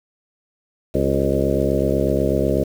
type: harmonic tone with a mistuned harmonic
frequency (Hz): 68.1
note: C#2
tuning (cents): -30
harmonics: 1 / 2 / 3 / 4 / 5 / 6 / 7 / 8 / 9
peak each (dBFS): -25 / -25 / -25 / -25 / -25 / -25 / -25 / -25 / -25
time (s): 0.94-2.64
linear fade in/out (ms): 10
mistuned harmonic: 5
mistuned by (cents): +52
effects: 7-bit